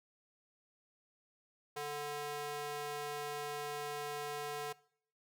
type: tone with high-pass filter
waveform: square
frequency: 146.83 Hz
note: D3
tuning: in tune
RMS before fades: -41 dBFS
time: 1.76-4.73 s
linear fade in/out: 10 ms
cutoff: 540 Hz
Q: 1.3
effects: noise-tail reverb RT60 0.6 s tail -22 dB re dry